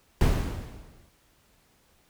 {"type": "noise with exponential decay", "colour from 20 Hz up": "brown", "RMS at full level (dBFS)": -19, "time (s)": [0.21, 1.09], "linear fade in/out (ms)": 1, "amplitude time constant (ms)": 190, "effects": ["pink hiss -64 dBFS RMS until 2.09 s"]}